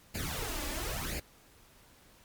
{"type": "noise with flanger", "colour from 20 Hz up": "pink", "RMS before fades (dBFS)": -36, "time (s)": [0.14, 1.2], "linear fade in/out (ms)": 10, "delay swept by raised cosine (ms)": [0.42, 3.52], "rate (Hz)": 0.98, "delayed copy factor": 0.8, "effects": ["pink hiss -60 dBFS RMS until 2.24 s", "MP3 96 kbps"]}